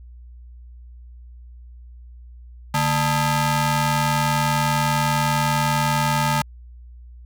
sawtooth ring-modulated tone, 370 Hz, F#4, in tune, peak -11 dBFS, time 2.74-6.42 s, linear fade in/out 5 ms, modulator 515 Hz, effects added 60 Hz sine -39 dBFS peak until 7.25 s

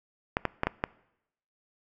clicks, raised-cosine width 0.5 ms, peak -10 dBFS, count 5, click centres 0.369 / 0.453 / 0.634 / 0.67 / 0.839 s, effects noise-tail reverb RT60 0.8 s tail -22 dB re dry

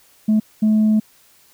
sine tone bursts at uneven times, 215.6 Hz, A3, 35 cents flat, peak -10 dBFS, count 2, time 0.28-0.4 / 0.62-1 s, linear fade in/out 10 ms, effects tanh soft clip ceiling -10 dBFS + white hiss -53 dBFS RMS until 1.53 s

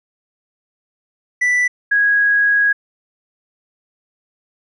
triangle / sine tone pair in turn, 1975.5 / 1653.8 Hz, B6 / G#6, 0 / -8 cents, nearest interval minor third, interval 308 cents, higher first, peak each -11 dBFS, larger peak neither, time 1.41-1.68 / 1.91-2.73 s, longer second, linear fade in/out 10 ms, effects resampled to 24000 Hz

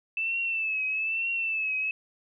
sine tone with vibrato, 2637 Hz, E7, in tune, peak -26 dBFS, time 0.17-1.91 s, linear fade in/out 2 ms, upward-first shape triangle, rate 1.1 Hz, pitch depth 73 cents each way, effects none

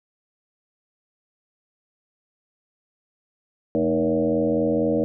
sine tone with frequency modulation, 392 Hz, G4, in tune, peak -18 dBFS, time 3.75-5.04 s, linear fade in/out 0 ms, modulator 84.2 Hz, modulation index 2.4, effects none

